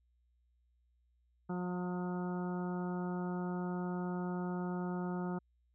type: harmonic tone with a mistuned harmonic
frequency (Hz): 179.1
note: F3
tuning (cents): +44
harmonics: 1 / 2 / 3 / 4 / 5 / 6 / 7 / 8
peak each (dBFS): -36 / -42 / -51 / -48 / -48 / -60 / -50 / -54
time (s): 1.49-5.39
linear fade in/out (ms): 10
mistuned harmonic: 5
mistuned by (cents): +18
effects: added 60 Hz sine -70 dBFS peak until 5.74 s